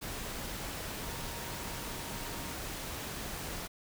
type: tone in noise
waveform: sine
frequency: 934 Hz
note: A#5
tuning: 3 cents sharp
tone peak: -50 dBFS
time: 1.01-2.54 s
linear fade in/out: 20 ms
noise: pink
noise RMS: -40 dBFS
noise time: 0.01-3.68 s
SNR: -13 dB
effects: none